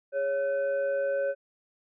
sine tone with frequency modulation, 554.4 Hz, C#5, in tune, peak -25 dBFS, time 0.12-1.35 s, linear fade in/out 50 ms, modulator 967 Hz, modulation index 0.46, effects none

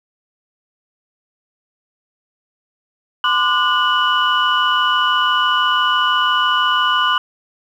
sine tone cluster, 1026 / 1192 / 1458 / 2956 Hz, C6 / D6 / F#6 / F#7, -34 / +25 / -26 / -2 cents, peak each -18 dBFS, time 3.24-7.18 s, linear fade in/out 2 ms, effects tanh soft clip ceiling -4 dBFS + 8-bit

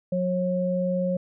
sine tone pair together, 181.7 / 543.5 Hz, F#3 / C#5, -31 / -34 cents, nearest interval octave + perfect fifth, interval 1897 cents, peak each -25 dBFS, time 0.12-1.17 s, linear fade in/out 5 ms, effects none

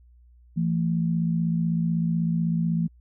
sine tone pair together, 167.36 / 223.4 Hz, E3 / A3, +27 / +27 cents, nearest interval perfect fourth, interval 500 cents, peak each -22 / -28 dBFS, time 0.56-2.88 s, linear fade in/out 20 ms, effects added 60 Hz sine -51 dBFS peak until 3 s

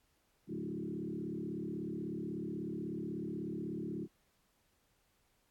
sine tone with frequency modulation, 261.6 Hz, C4, in tune, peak -37 dBFS, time 0.47-4.08 s, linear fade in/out 50 ms, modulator 36.3 Hz, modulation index 3, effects pink hiss -75 dBFS RMS until 5.5 s + AAC 64 kbps

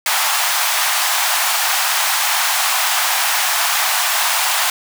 pink high-pass noise, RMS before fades -17 dBFS, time 0.06-4.7 s, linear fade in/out 2 ms, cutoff 720 Hz, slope 48 dB/octave, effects none

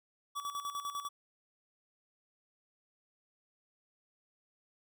square tone with tremolo, 1145 Hz, D6, 44 cents flat, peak -36 dBFS, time 0.35-1.09 s, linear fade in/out 20 ms, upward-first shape square, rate 10 Hz, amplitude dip 65%, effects none

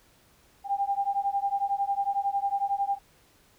sine beating tone pair, 792 / 803 Hz, G5 / G5, +18 / +41 cents, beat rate 11 Hz, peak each -28 dBFS, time 0.64-2.99 s, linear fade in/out 50 ms, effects pink hiss -61 dBFS RMS until 3.58 s

